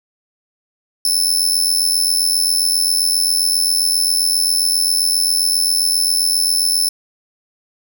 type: tone with amplitude modulation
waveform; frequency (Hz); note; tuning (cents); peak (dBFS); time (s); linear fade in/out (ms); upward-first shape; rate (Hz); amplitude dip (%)
25% pulse; 5274; E8; 0; -5; 1.05-6.89; 2; sine; 87.5; 80
effects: none